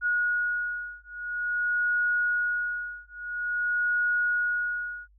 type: beating tone pair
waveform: sine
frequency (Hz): 1450 / 1450.49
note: F#6 / F#6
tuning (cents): -35 / -35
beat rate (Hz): 0.49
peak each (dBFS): -28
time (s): 0.01-5.08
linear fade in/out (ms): 50
effects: added 50 Hz sine -56 dBFS peak until 5.18 s